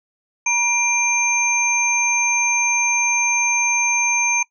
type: tone cluster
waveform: sine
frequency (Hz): 955 / 2379 / 6300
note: A#5 / D7 / G8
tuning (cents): +42 / +22 / +8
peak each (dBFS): -23 / -18 / -20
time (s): 0.46-4.43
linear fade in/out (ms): 5
effects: noise-tail reverb RT60 0.1 s tail -23 dB re dry